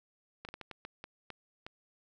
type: slowing click train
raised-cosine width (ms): 0.3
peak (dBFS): -27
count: 9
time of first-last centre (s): 0.45-1.665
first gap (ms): 38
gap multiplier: 1.38
effects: none